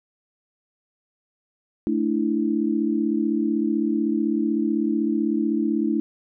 sine chord, A suspended fourth, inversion none, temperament equal, 220 / 293.7 / 329.6 Hz, A3 / D4 / E4, 0 / 0 / 0 cents, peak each -24 dBFS, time 1.87-6 s, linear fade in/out 0 ms, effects none

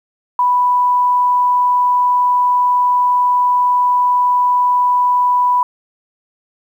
sine tone, 987.8 Hz, B5, in tune, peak -10 dBFS, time 0.39-5.63 s, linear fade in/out 2 ms, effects 8-bit

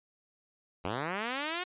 5% pulse linear sweep, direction up, 81.9 to 370 Hz, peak -21 dBFS, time 0.84-1.64 s, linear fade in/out 10 ms, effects resampled to 8000 Hz

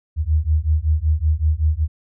sine beating tone pair, 75.1 / 80.4 Hz, D2 / E2, +39 / -43 cents, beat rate 5.3 Hz, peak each -18 dBFS, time 0.16-1.88 s, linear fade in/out 50 ms, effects none

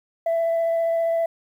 sine tone with vibrato, 665 Hz, E5, 15 cents sharp, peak -17 dBFS, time 0.26-1.26 s, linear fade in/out 5 ms, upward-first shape triangle, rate 15 Hz, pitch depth 10 cents each way, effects tanh soft clip ceiling -17 dBFS + 9-bit

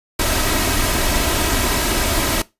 pink noise with comb filter, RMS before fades -18 dBFS, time 0.19-2.42 s, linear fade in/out 5 ms, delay 3.1 ms, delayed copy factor +0.5, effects noise-tail reverb RT60 0.2 s tail -19 dB re dry + resampled to 32000 Hz

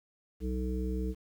harmonic tone, 63 Hz, B1, 35 cents sharp, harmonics 1 / 3 / 5 / 7, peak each -32 / -37 / -39 / -40 dBFS, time 0.4-1.15 s, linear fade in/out 50 ms, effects 10-bit

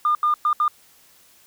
sine tone bursts at uneven times, 1209 Hz, D6, 50 cents sharp, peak -15 dBFS, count 4, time 0.05-0.15 / 0.23-0.34 / 0.45-0.53 / 0.6-0.68 s, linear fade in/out 2 ms, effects tanh soft clip ceiling -11 dBFS + white hiss -54 dBFS RMS until 1.46 s

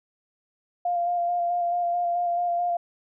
sine tone with vibrato, 698.5 Hz, F5, in tune, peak -22 dBFS, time 0.85-2.77 s, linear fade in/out 5 ms, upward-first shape square, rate 4.6 Hz, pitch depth 16 cents each way, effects none

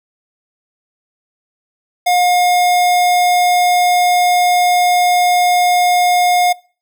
square tone, 715 Hz, F5, 41 cents sharp, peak -11 dBFS, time 2.06-6.53 s, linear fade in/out 10 ms, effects noise-tail reverb RT60 0.4 s tail -23 dB re dry

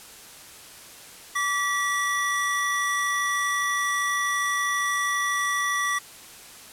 square tone pair together, 1157 / 1945.8 Hz, D6 / B6, -26 / -26 cents, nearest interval major sixth, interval 900 cents, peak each -27 / -26 dBFS, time 1.35-5.99 s, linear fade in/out 10 ms, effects white hiss -45 dBFS RMS until 6.72 s + low-pass 12000 Hz 12 dB/octave

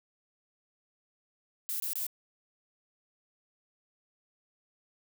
violet noise bursts, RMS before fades -34 dBFS, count 3, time 1.69-2.066 s, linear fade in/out 0 ms, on 110 ms, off 23 ms, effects none

